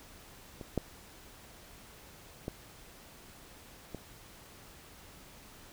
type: clicks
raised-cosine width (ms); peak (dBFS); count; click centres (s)
2; -29 / -16 / -22 / -26; 4; 0.612 / 0.777 / 2.481 / 3.947
effects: pink hiss -54 dBFS RMS until 5.72 s